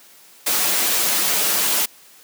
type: noise with comb filter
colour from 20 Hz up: white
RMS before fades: -19 dBFS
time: 0.46-1.86 s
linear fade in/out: 10 ms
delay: 7.6 ms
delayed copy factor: -0.6
effects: white hiss -48 dBFS RMS until 2.23 s + high-pass 200 Hz 12 dB/octave